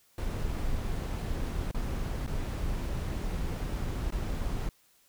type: noise with dropouts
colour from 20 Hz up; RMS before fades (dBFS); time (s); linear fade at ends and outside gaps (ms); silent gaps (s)
brown; -32; 0.18-4.69; 2; 1.713-1.745 / 2.265-2.276 / 4.106-4.122
effects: white hiss -65 dBFS RMS until 5.08 s